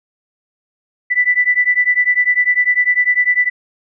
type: beating tone pair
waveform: sine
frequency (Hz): 1975.5 / 1985.5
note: B6 / B6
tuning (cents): 0 / +9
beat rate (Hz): 10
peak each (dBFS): -14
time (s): 1.1-3.5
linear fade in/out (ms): 20
effects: none